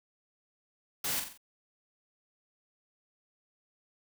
white noise with echo, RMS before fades -33 dBFS, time 1.04-1.2 s, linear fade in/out 5 ms, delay 44 ms, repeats 4, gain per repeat -6 dB, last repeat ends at 1.376 s, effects none

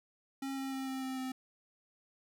square tone with pitch steps, 271.1 / 268.8 / 266.4 / 264.1 / 261.9 / 259.6 Hz, C#4 / C4 / C4 / C4 / C4 / C4, -38 / +47 / +31 / +16 / +2 / -13 cents, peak -37 dBFS, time 0.42-1.32 s, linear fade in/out 5 ms, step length 150 ms, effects none

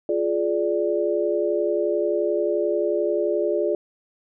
sine chord, D diminished, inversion first, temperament equal with one note detuned, 349.2 / 420.6 / 587.3 Hz, F4 / Ab4 / D5, 0 / +22 / 0 cents, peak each -24 dBFS, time 0.09-3.75 s, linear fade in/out 2 ms, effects none

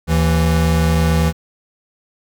square tone pair together, 77.78 / 164.64 Hz, D#2 / E3, 0 / -2 cents, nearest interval octave + minor second, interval 1298 cents, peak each -16 dBFS, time 0.07-1.33 s, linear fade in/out 50 ms, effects none

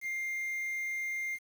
triangle tone with quantisation, 2108 Hz, C7, 12 cents sharp, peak -31 dBFS, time 0.01-1.39 s, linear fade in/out 50 ms, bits 9, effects none

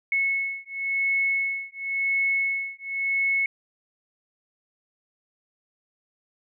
sine beating tone pair, 2195 / 2195.94 Hz, C#7 / C#7, -18 / -17 cents, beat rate 0.94 Hz, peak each -26 dBFS, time 0.12-3.46 s, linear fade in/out 2 ms, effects none

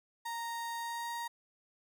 35% pulse tone with pitch glide, 930 to 938.6 Hz, A#5 to A#5, -4 to +12 cents, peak -35 dBFS, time 0.25-1.28 s, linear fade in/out 10 ms, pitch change +16 cents, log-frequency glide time 0.77-1.12 s, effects none

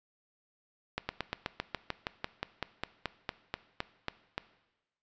slowing click train, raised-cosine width 0.3 ms, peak -16 dBFS, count 19, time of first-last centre 0.98-4.38 s, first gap 110 ms, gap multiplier 1.06, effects noise-tail reverb RT60 1.0 s tail -17 dB re dry + resampled to 16000 Hz

